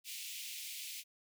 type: high-pass noise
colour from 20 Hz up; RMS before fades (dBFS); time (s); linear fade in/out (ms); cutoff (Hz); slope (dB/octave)
pink; -45; 0.04-1.04; 50; 2300; 48
effects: none